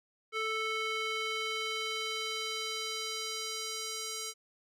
square tone with band-pass filter sweep, 440 Hz, A4, in tune, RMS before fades -36 dBFS, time 0.32-4.34 s, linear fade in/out 50 ms, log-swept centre 2000 to 6500 Hz, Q 1.3, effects none

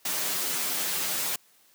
white noise with comb filter, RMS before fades -29 dBFS, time 0.05-1.36 s, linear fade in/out 5 ms, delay 8.9 ms, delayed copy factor -0.95, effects white hiss -61 dBFS RMS until 1.74 s + high-pass 150 Hz 12 dB/octave

